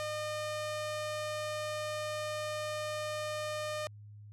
sawtooth tone, 608 Hz, D#5, 40 cents flat, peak -31 dBFS, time 0-3.87 s, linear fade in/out 0 ms, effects added 104 Hz sine -48 dBFS peak until 4.32 s + low-pass 10000 Hz 12 dB/octave

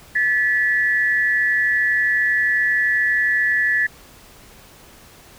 sine tone pair together, 1735 / 1947.5 Hz, A6 / B6, -25 / -25 cents, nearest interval major second, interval 200 cents, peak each -17 / -20 dBFS, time 0.15-3.87 s, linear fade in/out 10 ms, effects pink hiss -46 dBFS RMS until 5.38 s

